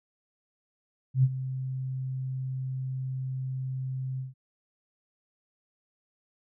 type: tone with ADSR envelope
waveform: sine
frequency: 130.81 Hz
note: C3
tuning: in tune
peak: -16 dBFS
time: 1.14-4.34 s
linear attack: 95 ms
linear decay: 46 ms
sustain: -14 dB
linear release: 150 ms
effects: none